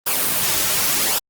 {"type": "noise with flanger", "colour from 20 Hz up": "white", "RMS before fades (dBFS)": -19, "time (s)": [0.06, 1.19], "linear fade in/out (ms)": 10, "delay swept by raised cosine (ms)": [0.47, 4.17], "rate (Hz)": 0.89, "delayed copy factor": -0.5, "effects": ["Opus 32 kbps"]}